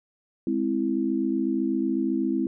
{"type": "chord", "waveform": "sine", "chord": "Ab augmented", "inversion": "none", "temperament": "equal", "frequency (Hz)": [207.7, 261.6, 329.6], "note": ["Ab3", "C4", "E4"], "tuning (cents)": [0, 0, 0], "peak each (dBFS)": [-29, -26, -26], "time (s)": [0.47, 2.47], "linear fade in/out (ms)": 2, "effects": []}